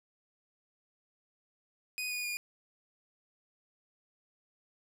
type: tone with pitch steps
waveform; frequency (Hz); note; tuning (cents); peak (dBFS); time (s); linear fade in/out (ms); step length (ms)
sawtooth; 2489 / 2460 / 2432; D#7 / D#7 / D#7; 0 / -20 / -40; -31; 1.98-2.37; 0; 130
effects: none